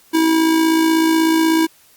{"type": "tone with amplitude modulation", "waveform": "square", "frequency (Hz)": 323.3, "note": "E4", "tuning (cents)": -34, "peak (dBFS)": -11, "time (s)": [0.13, 1.67], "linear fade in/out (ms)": 20, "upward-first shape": "sine", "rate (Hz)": 56.3, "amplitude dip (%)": 40, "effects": ["white hiss -51 dBFS RMS until 1.96 s", "Opus 48 kbps"]}